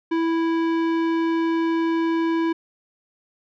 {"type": "tone with tanh clipping", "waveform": "sine", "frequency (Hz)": 329.6, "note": "E4", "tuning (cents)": 0, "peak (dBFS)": -21, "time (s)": [0.11, 2.53], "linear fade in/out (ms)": 10, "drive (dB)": 16, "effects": []}